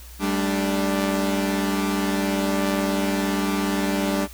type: chord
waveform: sawtooth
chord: G suspended second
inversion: none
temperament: equal with one note detuned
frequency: 196 / 216 / 293.7 Hz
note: G3 / A3 / D4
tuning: 0 / -32 / 0 cents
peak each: -20 / -25 / -21 dBFS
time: 0.19-4.28 s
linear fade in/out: 50 ms
effects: added 60 Hz sine -40 dBFS peak until 4.33 s + white hiss -46 dBFS RMS until 4.33 s